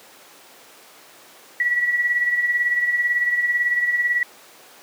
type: tone with tremolo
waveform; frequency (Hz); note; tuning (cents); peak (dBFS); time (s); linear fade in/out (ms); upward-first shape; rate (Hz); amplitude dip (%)
sine; 1939; B6; -32; -15; 1.6-4.23; 2; sine; 18; 55
effects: pink hiss -46 dBFS RMS until 4.82 s + high-pass 400 Hz 12 dB/octave